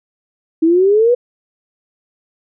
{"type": "exponential sweep", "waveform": "sine", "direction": "up", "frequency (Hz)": [315.9, 499.7], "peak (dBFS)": -8, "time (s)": [0.62, 1.15], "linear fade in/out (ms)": 10, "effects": []}